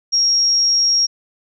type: tone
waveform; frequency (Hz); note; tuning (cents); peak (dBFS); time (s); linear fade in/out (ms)
sine; 5590; F8; +1; -12; 0.12-1.07; 20
effects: none